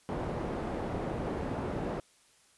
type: low-pass noise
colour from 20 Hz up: white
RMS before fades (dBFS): -35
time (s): 0.09-2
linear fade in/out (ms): 0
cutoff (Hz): 560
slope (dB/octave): 12
effects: white hiss -64 dBFS RMS until 2.57 s + resampled to 24000 Hz